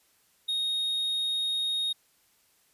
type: tone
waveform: triangle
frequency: 3729 Hz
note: A#7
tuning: in tune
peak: -25 dBFS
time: 0.48-1.93 s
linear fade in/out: 10 ms
effects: white hiss -66 dBFS RMS until 2.73 s + resampled to 32000 Hz